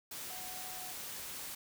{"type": "tone in noise", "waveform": "sine", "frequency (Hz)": 740, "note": "F#5", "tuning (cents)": 0, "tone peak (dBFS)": -50, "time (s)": [0.3, 0.92], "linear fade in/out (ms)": 5, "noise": "white", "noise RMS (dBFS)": -44, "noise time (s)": [0.11, 1.55], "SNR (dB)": -9, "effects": []}